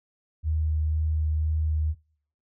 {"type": "tone with vibrato", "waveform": "sine", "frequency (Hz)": 77.78, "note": "D#2", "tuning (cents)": 0, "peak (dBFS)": -22, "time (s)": [0.43, 1.95], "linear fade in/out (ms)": 50, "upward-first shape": "sine", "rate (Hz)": 2, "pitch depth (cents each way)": 11, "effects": ["noise-tail reverb RT60 0.6 s tail -25 dB re dry"]}